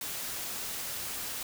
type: noise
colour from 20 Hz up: white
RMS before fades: -37 dBFS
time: 0.01-1.43 s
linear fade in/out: 2 ms
effects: none